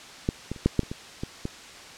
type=clicks; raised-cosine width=3 ms; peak=-10 / -17 / -29 / -6 / -7 / -26 / -19 / -17 / -16 dBFS; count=9; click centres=0.289 / 0.516 / 0.562 / 0.66 / 0.793 / 0.833 / 0.915 / 1.235 / 1.454 s; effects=white hiss -44 dBFS RMS until 1.97 s + low-pass 6000 Hz 12 dB/octave